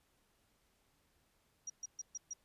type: tone bursts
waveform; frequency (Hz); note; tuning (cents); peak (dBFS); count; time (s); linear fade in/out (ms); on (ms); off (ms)
sine; 5740; F8; +47; -40; 5; 1.67-2.335; 5; 29; 130
effects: pink hiss -75 dBFS RMS until 2.44 s + resampled to 32000 Hz